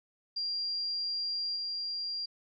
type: tone with level steps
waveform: sine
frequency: 4769 Hz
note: D8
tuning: 26 cents sharp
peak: -31 / -33 dBFS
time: 0.36-2.26 s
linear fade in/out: 10 ms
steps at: 1.56 s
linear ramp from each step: 2 ms
effects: none